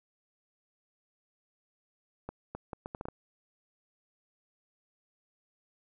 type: accelerating click train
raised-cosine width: 1 ms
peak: -24 dBFS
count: 8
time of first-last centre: 2.29-3.085 s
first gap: 260 ms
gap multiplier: 0.7
effects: none